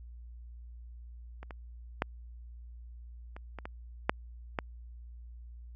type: clicks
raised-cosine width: 0.5 ms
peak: -30 / -28 / -13 / -30 / -26 / -24 / -9 / -15 dBFS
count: 8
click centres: 1.43 / 1.508 / 2.021 / 3.365 / 3.587 / 3.655 / 4.095 / 4.588 s
effects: added 59 Hz sine -45 dBFS peak until 5.75 s